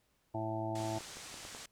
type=harmonic tone; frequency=110.2 Hz; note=A2; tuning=3 cents sharp; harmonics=1 / 2 / 3 / 5 / 6 / 7 / 8; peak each=-40 / -48 / -40 / -51 / -40 / -45 / -43 dBFS; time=0.34-0.99 s; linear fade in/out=10 ms
type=low-pass noise; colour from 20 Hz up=white; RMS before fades=-49 dBFS; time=0.75-1.66 s; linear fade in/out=5 ms; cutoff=8300 Hz; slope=24 dB/octave
type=clicks; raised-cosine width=1 ms; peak=-35 dBFS; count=8; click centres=0.804 / 0.842 / 0.962 / 1.007 / 1.17 / 1.342 / 1.451 / 1.549 s
effects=pink hiss -75 dBFS RMS until 1.71 s